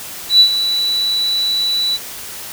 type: tone with ADSR envelope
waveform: sine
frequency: 3951 Hz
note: B7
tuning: in tune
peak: -3 dBFS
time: 0.29-1.98 s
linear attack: 110 ms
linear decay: 81 ms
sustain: -11 dB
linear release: 34 ms
effects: white hiss -30 dBFS RMS until 2.52 s